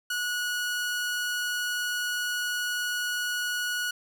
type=tone; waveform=sawtooth; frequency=1461 Hz; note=F#6; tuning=22 cents flat; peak=-24 dBFS; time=0.1-3.91 s; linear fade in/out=5 ms; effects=none